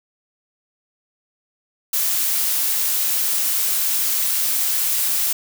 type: noise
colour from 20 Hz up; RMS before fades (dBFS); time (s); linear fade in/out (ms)
blue; -20; 1.93-5.33; 5
effects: none